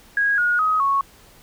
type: tone with pitch steps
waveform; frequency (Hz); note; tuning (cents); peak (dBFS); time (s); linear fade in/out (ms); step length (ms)
sine; 1646 / 1441.2 / 1261.9 / 1104.9; G#6 / F#6 / D#6 / C#6; -16 / -46 / +24 / -6; -16; 0.17-1.01; 2; 210
effects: pink hiss -50 dBFS RMS until 1.42 s